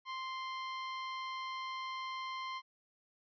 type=tone; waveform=sawtooth; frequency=1046.5 Hz; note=C6; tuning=in tune; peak=-35 dBFS; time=0.05-2.62 s; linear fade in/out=50 ms; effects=resampled to 11025 Hz